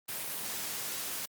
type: noise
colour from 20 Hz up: white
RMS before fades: -37 dBFS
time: 0.08-1.26 s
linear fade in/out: 10 ms
effects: high-pass 100 Hz 12 dB/octave + Opus 32 kbps